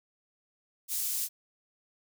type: high-pass noise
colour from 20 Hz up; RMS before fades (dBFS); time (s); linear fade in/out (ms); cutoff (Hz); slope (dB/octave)
pink; -32; 0.88-1.29; 50; 8200; 12
effects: none